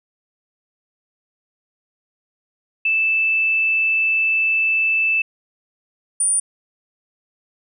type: tone pair in turn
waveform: sine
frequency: 2637 / 9354 Hz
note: E7 / D9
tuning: 0 / -8 cents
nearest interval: octave + minor seventh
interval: 2192 cents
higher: second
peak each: -15 dBFS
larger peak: neither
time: 2.85-5.22 / 6.2-6.4 s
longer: first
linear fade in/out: 5 ms
effects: none